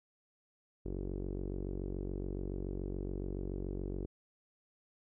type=tone with low-pass filter; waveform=sawtooth; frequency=47.05 Hz; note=F#1; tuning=30 cents sharp; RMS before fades=-39 dBFS; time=0.85-4.06 s; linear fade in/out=10 ms; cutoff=380 Hz; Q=3.8; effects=none